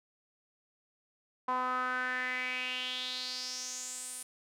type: tone with band-pass filter sweep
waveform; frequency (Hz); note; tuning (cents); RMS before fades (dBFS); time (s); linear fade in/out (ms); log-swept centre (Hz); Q
sawtooth; 253.3; B3; +44; -36; 1.48-4.23; 5; 1000 to 9700; 5.1
effects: none